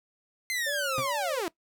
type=linear sweep; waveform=sawtooth; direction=down; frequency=2096 to 310 Hz; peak=-25 dBFS; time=0.5-1.48 s; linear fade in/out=0 ms
type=tone with vibrato; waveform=sine; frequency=554.4 Hz; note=C#5; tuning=in tune; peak=-32 dBFS; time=0.66-1.41 s; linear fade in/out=10 ms; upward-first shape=sine; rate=2.5 Hz; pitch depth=91 cents each way
type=tone with exponential decay; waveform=30% pulse; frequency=130 Hz; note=C3; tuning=11 cents flat; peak=-26 dBFS; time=0.98-1.09 s; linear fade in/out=2 ms; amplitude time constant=23 ms
effects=noise-tail reverb RT60 0.1 s tail -20 dB re dry